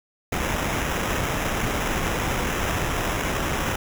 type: noise with sample-and-hold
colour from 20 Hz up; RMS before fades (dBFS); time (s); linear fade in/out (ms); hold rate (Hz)
pink; -25; 0.32-3.76; 5; 4410
effects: none